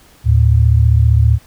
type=tone pair together; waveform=sine; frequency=76.62 / 111.9 Hz; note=D#2 / A2; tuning=-26 / +30 cents; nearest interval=perfect fifth; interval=656 cents; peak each=-10 dBFS; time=0.24-1.39 s; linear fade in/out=50 ms; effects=pink hiss -47 dBFS RMS until 1.46 s